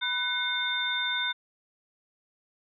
sine tone cluster, 985 / 1500 / 2154 / 3604 Hz, B5 / F#6 / C7 / A7, -5 / +23 / +50 / +41 cents, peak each -37 / -31 / -35 / -29 dBFS, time 0.01-1.33 s, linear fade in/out 20 ms, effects none

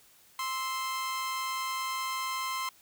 sawtooth tone pair together, 1046.5 / 1310.5 Hz, C6 / E6, 0 / -11 cents, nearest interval major third, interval 389 cents, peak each -28 / -38 dBFS, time 0.39-2.69 s, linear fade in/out 2 ms, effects white hiss -60 dBFS RMS until 2.81 s

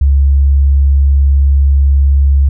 sine tone, 69.3 Hz, C#2, in tune, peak -5 dBFS, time 0.01-2.49 s, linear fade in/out 5 ms, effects none

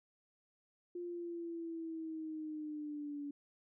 sine linear sweep, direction down, 352.2 to 285.4 Hz, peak -40 dBFS, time 0.95-3.31 s, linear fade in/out 5 ms, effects none

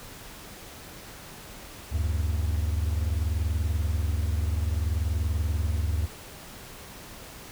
triangle tone pair together, 74.72 / 95.3 Hz, D2 / G2, +30 / -48 cents, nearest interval major third, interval 422 cents, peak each -23 / -28 dBFS, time 1.91-6.07 s, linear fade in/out 20 ms, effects pink hiss -44 dBFS RMS until 7.51 s

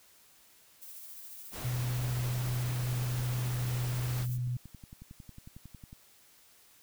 violet noise with tremolo, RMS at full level -46 dBFS, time 0.81-4.38 s, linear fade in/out 20 ms, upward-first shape sine, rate 14 Hz, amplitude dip 30%
pink noise, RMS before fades -42 dBFS, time 1.51-4.27 s, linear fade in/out 50 ms
sine tone, 123.47 Hz, B2, in tune, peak -30 dBFS, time 1.64-4.57 s, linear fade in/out 10 ms
click train, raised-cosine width 5 ms, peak -35 dBFS, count 44, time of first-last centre 2.02-5.929 s, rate 11 Hz
effects white hiss -61 dBFS RMS until 6.82 s

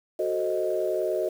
sine chord, F# diminished seventh, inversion none, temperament equal, 370 / 440 / 523.3 / 622.3 Hz, F#4 / A4 / C5 / Eb5, 0 / 0 / 0 / 0 cents, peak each -28 / -31 / -32 / -27 dBFS, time 0.19-1.29 s, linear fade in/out 5 ms, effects tanh soft clip ceiling -13 dBFS + 8-bit

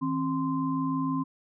sine tone cluster, 160.6 / 267 / 1039 Hz, E3 / C4 / C6, -45 / +35 / -12 cents, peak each -33 / -27 / -33 dBFS, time 0.01-1.24 s, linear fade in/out 20 ms, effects none

